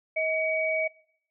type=tone pair together; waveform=sine; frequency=636 / 2263 Hz; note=D#5 / C#7; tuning=+38 / +35 cents; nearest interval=octave + minor seventh; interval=2197 cents; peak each=-27 dBFS; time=0.16-0.88 s; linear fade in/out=10 ms; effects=noise-tail reverb RT60 0.7 s tail -23 dB re dry